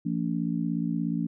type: harmonic tone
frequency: 56.9 Hz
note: A#1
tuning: 41 cents flat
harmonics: 3 / 4 / 5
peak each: -29 / -30 / -31 dBFS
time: 0.05-1.27 s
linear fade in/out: 10 ms
effects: none